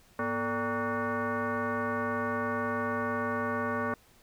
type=tone with frequency modulation; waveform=sine; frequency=445.5 Hz; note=A4; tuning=22 cents sharp; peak=-28 dBFS; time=0.19-3.94 s; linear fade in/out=2 ms; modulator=343 Hz; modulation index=3.4; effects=pink hiss -61 dBFS RMS until 4.22 s